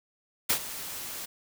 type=noise with ADSR envelope; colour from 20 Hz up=white; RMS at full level=-23 dBFS; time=0.49-1.26 s; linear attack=12 ms; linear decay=84 ms; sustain=-15 dB; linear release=12 ms; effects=none